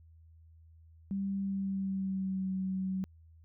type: tone with pitch glide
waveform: sine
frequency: 196 to 188.89 Hz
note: G3 to F#3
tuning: 0 to +36 cents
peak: -31 dBFS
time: 1.11-3.04 s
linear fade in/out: 0 ms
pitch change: -64 cents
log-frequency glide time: 1.43-2.51 s
effects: added 81 Hz sine -55 dBFS peak until 3.44 s